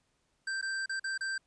square tone with dropouts, 1568 Hz, G6, in tune, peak -33 dBFS, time 0.47-1.38 s, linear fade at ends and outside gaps 5 ms, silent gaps 0.614-0.625 / 0.86-0.894 / 0.997-1.041 / 1.178-1.208 s, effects pink hiss -75 dBFS RMS until 1.46 s + resampled to 22050 Hz

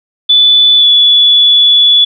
sine tone with pitch glide, 3480 to 3430 Hz, A7 to A7, -20 to -45 cents, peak -3 dBFS, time 0.29-2.05 s, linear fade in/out 10 ms, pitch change -25 cents, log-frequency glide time 0.77-0.86 s, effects none

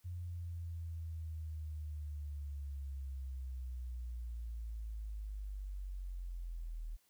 sine linear sweep, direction down, 88.9 to 39.14 Hz, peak -40 dBFS, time 0.04-6.97 s, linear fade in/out 20 ms, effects white hiss -73 dBFS RMS until 7.09 s

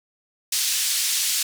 white band-pass noise, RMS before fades -23 dBFS, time 0.52-1.43 s, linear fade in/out 5 ms, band 3100 to 8800 Hz, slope 12 dB/octave, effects none

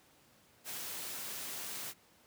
white noise, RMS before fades -42 dBFS, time 0.64-1.94 s, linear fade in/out 50 ms, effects pink hiss -65 dBFS RMS until 2.26 s + high-pass 100 Hz 12 dB/octave

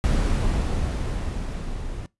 brown noise with level ramp, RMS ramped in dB -19 to -33 dBFS, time 0.04-2.06 s, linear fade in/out 0 ms, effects noise-tail reverb RT60 0.2 s tail -22 dB re dry + resampled to 24000 Hz

